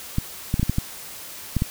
clicks, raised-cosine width 5 ms, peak -8 dBFS, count 8, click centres 0.184 / 0.541 / 0.596 / 0.63 / 0.696 / 0.784 / 1.567 / 1.621 s, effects white hiss -38 dBFS RMS until 1.7 s

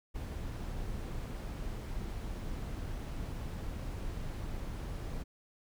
brown noise, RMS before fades -39 dBFS, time 0.14-5.24 s, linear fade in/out 20 ms, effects none

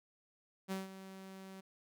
sawtooth tone with ADSR envelope, 191.2 Hz, G3, 43 cents flat, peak -32 dBFS, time 0.68-1.61 s, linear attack 35 ms, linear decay 160 ms, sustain -13 dB, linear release 10 ms, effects none

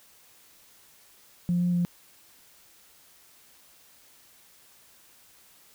sine tone with pitch steps, 175.4 / 176.8 / 174.9 Hz, F3 / F3 / F3, +8 / +22 / +3 cents, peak -21 dBFS, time 1.49-1.85 s, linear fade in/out 0 ms, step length 120 ms, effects tanh soft clip ceiling -17 dBFS + white hiss -57 dBFS RMS until 5.74 s

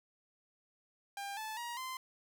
sawtooth tone with pitch steps, 799 / 871.3 / 950.2 / 1036.2 Hz, G5 / A5 / A#5 / C6, +33 / -17 / +33 / -17 cents, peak -36 dBFS, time 1.17-1.97 s, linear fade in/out 2 ms, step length 200 ms, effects none

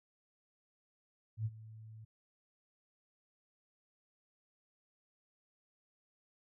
sine tone with ADSR envelope, 110 Hz, A2, in tune, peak -31 dBFS, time 1.37-2.05 s, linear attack 84 ms, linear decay 41 ms, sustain -18 dB, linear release 10 ms, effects none

